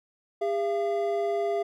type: tone pair together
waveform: triangle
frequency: 404.3 / 680 Hz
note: G#4 / F5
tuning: -46 / -46 cents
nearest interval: major sixth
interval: 900 cents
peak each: -25 / -26 dBFS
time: 0.41-1.63 s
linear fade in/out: 10 ms
effects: none